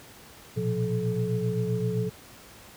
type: tone cluster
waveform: sine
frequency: 116.8 / 124.5 / 177.6 / 431.7 Hz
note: A#2 / B2 / F3 / A4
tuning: +4 / +14 / +29 / -33 cents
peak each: -30 dBFS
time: 0.56-2.1 s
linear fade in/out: 20 ms
effects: pink hiss -49 dBFS RMS until 2.76 s + high-pass 60 Hz 12 dB/octave